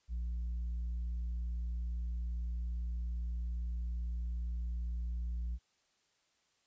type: tone with tanh clipping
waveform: triangle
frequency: 58.8 Hz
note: A#1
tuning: 16 cents sharp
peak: -35 dBFS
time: 0.08-5.59 s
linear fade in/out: 50 ms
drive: 7 dB
effects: white hiss -75 dBFS RMS until 6.66 s + resampled to 16000 Hz